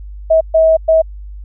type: tone bursts at uneven times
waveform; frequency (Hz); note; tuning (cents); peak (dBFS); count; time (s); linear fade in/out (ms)
sine; 643; E5; -43; -6; 3; 0.3-0.41 / 0.54-0.77 / 0.88-1.02; 10
effects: added 50 Hz sine -27 dBFS peak until 1.44 s